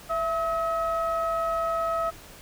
triangle ring-modulated tone, 309.5 Hz, D#4, 9 cents flat, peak -19 dBFS, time 0.09-2.11 s, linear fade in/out 20 ms, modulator 974 Hz, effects pink hiss -47 dBFS RMS until 2.41 s

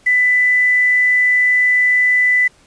sine tone with quantisation, 1993 Hz, B6, 15 cents sharp, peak -10 dBFS, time 0.06-2.48 s, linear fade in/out 10 ms, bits 6, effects pink hiss -51 dBFS RMS until 2.66 s + resampled to 22050 Hz

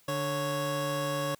25% pulse tone pair together, 147.19 / 554.4 Hz, D3 / C#5, +4 / 0 cents, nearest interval octave + major seventh, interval 2296 cents, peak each -30 / -27 dBFS, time 0.08-1.35 s, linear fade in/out 5 ms, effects white hiss -63 dBFS RMS until 1.39 s

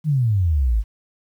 sine exponential sweep, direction down, 161.4 to 49 Hz, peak -15 dBFS, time 0.04-0.84 s, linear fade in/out 50 ms, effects 9-bit

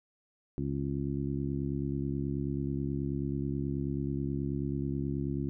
harmonic tone, 69.3 Hz, C#2, in tune, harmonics 1 / 2 / 3 / 4 / 5, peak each -39 / -34 / -38 / -36 / -39 dBFS, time 0.58-5.49 s, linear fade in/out 0 ms, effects none

